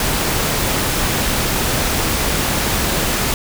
pink noise, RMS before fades -18 dBFS, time 0-3.34 s, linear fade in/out 2 ms, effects none

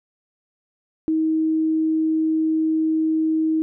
sine tone, 317.1 Hz, D#4, 33 cents sharp, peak -17 dBFS, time 1.08-3.62 s, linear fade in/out 0 ms, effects none

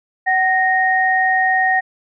sine tone pair together, 754 / 1858.7 Hz, F#5 / A#6, +32 / -6 cents, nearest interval octave + major third, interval 1562 cents, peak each -16 / -15 dBFS, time 0.26-1.81 s, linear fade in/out 20 ms, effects none

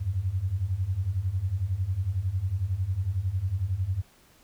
sine beating tone pair, 87.31 / 98.31 Hz, F2 / G2, 0 / +5 cents, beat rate 11 Hz, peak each -30 / -27 dBFS, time 0-4.02 s, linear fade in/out 20 ms, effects pink hiss -59 dBFS RMS until 4.43 s

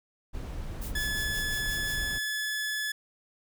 brown noise, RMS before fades -36 dBFS, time 0.33-2.19 s, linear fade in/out 20 ms
blue noise with tremolo, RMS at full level -41 dBFS, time 0.81-2.01 s, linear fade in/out 10 ms, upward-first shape sine, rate 5.7 Hz, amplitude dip 100%
sawtooth tone, 1716 Hz, A6, 44 cents flat, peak -26 dBFS, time 0.95-2.92 s, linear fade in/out 5 ms
effects none

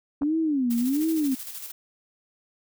sine tone with vibrato, 276 Hz, C#4, 7 cents flat, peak -21 dBFS, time 0.21-1.35 s, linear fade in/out 10 ms, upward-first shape sine, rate 1.4 Hz, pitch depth 280 cents each way
clicks, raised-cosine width 1 ms, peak -21 / -26 dBFS, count 2, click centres 0.22 / 0.232 s
blue noise with tremolo, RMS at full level -36 dBFS, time 0.7-1.72 s, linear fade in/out 10 ms, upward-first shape square, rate 13 Hz, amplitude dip 45%
effects none

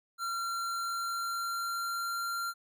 square tone with pitch glide, 1370 to 1380.3 Hz, F6 to F6, -34 to -21 cents, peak -33 dBFS, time 0.18-2.54 s, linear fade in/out 50 ms, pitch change +13 cents, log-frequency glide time 0.6-2.26 s, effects none

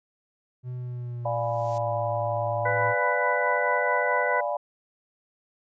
triangle tone with pitch glide, 125.1 to 111.45 Hz, B2 to A2, +23 to +23 cents, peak -29 dBFS, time 0.63-2.95 s, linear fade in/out 50 ms, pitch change -200 cents, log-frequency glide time 0.74-2.04 s
blue noise with exponential growth, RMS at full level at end -41 dBFS, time 1.22-1.78 s, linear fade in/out 0 ms, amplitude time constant 120 ms
sine chord, D diminished seventh, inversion none, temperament equal, 587.3 / 698.5 / 830.6 / 987.8 Hz, D5 / F5 / Ab5 / Cb6, 0 / 0 / 0 / 0 cents, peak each -28 / -31 / -33 / -33 dBFS, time 1.25-4.57 s, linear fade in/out 5 ms
harmonic tone, 496.2 Hz, B4, 8 cents sharp, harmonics 1 / 2 / 3 / 4, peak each -29 / -29 / -29 / -29 dBFS, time 2.65-4.41 s, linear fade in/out 10 ms
effects resampled to 16000 Hz

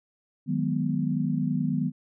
sine chord, G# minor seventh, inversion second, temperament equal, 155.56 / 185 / 207.7 / 246.9 Hz, D#3 / F#3 / G#3 / B3, 0 / 0 / 0 / 0 cents, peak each -28 / -30 / -32 / -28 dBFS, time 0.46-1.92 s, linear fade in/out 50 ms, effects none

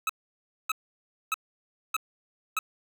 25% pulse tone bursts, 1289 Hz, E6, 39 cents flat, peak -21 dBFS, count 5, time 0.07-2.59 s, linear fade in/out 2 ms, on 24 ms, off 600 ms, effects none

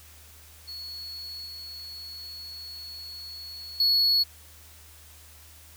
triangle tone with level steps, 4375 Hz, C#8, 24 cents flat, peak -35 / -37 / -18 dBFS, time 0.67-4.24 s, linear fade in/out 20 ms, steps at 1.46 / 3.8 s, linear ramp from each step 2 ms, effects added 77 Hz sine -52 dBFS peak until 5.76 s + white hiss -52 dBFS RMS until 5.76 s

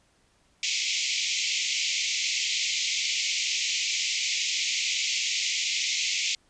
pink band-pass noise, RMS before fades -28 dBFS, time 0.63-6.35 s, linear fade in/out 2 ms, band 2100 to 7300 Hz, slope 96 dB/octave, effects pink hiss -65 dBFS RMS until 6.49 s + resampled to 22050 Hz

